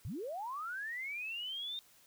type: linear sweep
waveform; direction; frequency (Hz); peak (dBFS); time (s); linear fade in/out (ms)
sine; up; 76 to 3680; -38; 0.05-1.79; 0
effects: white hiss -64 dBFS RMS until 2.06 s